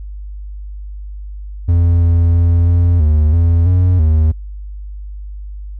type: tone with pitch steps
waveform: triangle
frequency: 85.6 / 84.9 / 85.5 / 86.6 / 76.4 / 84.5 / 90.3 / 78.6 Hz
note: F2 / F2 / F2 / F2 / D#2 / E2 / F#2 / D#2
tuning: -34 / -48 / -36 / -14 / -31 / +43 / -42 / +18 cents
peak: -6 dBFS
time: 1.68-4.32 s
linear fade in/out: 10 ms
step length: 330 ms
effects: added 50 Hz sine -25 dBFS peak until 5.79 s